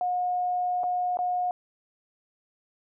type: tone with dropouts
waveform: sine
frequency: 721 Hz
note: F#5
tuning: 45 cents flat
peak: -24 dBFS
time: 0.01-1.51 s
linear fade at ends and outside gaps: 1 ms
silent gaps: 0.834-0.839 / 1.171-1.189 s
effects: none